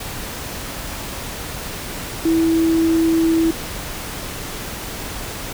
sine tone in noise, 327.2 Hz, E4, 13 cents flat, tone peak -13 dBFS, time 2.25-3.51 s, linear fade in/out 5 ms, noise pink, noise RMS -29 dBFS, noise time 0-5.53 s, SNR +13 dB, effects none

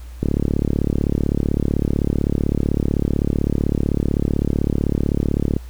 click train, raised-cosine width 3 ms, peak -5 dBFS, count 192, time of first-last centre 0.23-5.565 s, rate 35.8 Hz, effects added 60 Hz sine -32 dBFS peak until 5.69 s + pink hiss -49 dBFS RMS until 5.69 s

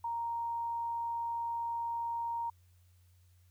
sine tone, 932.3 Hz, A#5, in tune, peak -33 dBFS, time 0.04-2.5 s, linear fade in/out 5 ms, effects added 89 Hz sine -61 dBFS peak until 3.5 s + white hiss -74 dBFS RMS until 3.5 s

